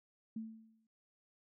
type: tone with exponential decay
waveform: sine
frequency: 222.2 Hz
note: A3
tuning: 17 cents sharp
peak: -37 dBFS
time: 0.36-0.87 s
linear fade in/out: 5 ms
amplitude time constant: 110 ms
effects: none